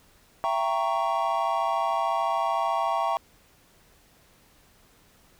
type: chord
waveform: triangle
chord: E diminished seventh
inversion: none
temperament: equal with one note detuned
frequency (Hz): 670.4 / 784 / 932.3 / 1108.7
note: E5 / G5 / Bb5 / Db6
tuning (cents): +29 / 0 / 0 / 0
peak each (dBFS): -27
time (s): 0.44-3.17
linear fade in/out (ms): 0
effects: pink hiss -59 dBFS RMS until 5.39 s